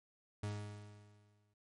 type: tone with exponential decay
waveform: 40% pulse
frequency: 103.83 Hz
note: G#2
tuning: in tune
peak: -36 dBFS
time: 0.43-1.54 s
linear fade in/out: 5 ms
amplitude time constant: 240 ms
effects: MP3 48 kbps